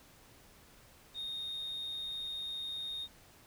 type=tone with amplitude modulation; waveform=sine; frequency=3700 Hz; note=A#7; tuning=14 cents flat; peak=-34 dBFS; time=1.14-3.08 s; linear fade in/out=50 ms; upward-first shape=sine; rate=143 Hz; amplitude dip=35%; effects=tanh soft clip ceiling -35 dBFS + pink hiss -60 dBFS RMS until 3.46 s